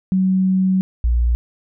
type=tone pair in turn; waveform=sine; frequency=188 / 59.22 Hz; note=F#3 / A#1; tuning=+28 / +28 cents; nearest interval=octave + minor sixth; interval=2000 cents; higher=first; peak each=-13 dBFS; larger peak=neither; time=0.12-0.81 / 1.04-1.35 s; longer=first; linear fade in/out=0 ms; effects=none